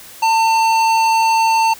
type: tone with hard clipping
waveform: sine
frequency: 898 Hz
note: A5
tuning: 35 cents sharp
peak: -13 dBFS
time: 0.22-1.74 s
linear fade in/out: 10 ms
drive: 14 dB
effects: white hiss -38 dBFS RMS until 1.79 s